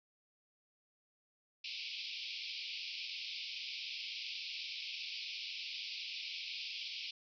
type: band-pass noise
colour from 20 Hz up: pink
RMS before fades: -44 dBFS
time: 1.64-7.11 s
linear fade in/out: 5 ms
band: 2300 to 5300 Hz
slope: 96 dB/octave
effects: none